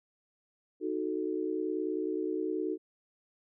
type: chord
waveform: sine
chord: D# diminished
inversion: none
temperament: equal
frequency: 311.1 / 370 / 440 Hz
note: D#4 / F#4 / A4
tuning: 0 / 0 / 0 cents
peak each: -34 / -34 / -36 dBFS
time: 0.8-2.78 s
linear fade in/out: 50 ms
effects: none